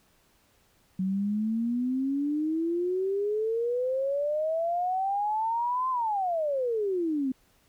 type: exponential two-way sweep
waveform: sine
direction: up then down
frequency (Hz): 185 to 1046.5 to 254.3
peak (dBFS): -25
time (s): 0.99-7.32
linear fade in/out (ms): 5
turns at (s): 5.9
effects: pink hiss -65 dBFS RMS until 7.68 s